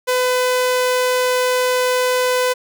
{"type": "tone", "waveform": "sawtooth", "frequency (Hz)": 503, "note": "B4", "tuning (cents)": 32, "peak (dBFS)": -11, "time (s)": [0.07, 2.54], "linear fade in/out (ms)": 20, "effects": []}